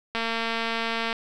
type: click train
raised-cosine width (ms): 0.3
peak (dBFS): -12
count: 224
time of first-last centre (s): 0.15-1.128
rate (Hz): 228
effects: none